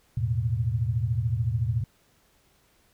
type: chord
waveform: sine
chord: E suspended fourth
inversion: none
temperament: just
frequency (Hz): 82.41 / 109.88 / 123.61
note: E2 / A2 / B2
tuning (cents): 0 / -2 / +2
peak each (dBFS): -32 / -26 / -27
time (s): 0.17-1.84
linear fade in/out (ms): 5
effects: pink hiss -64 dBFS RMS until 2.93 s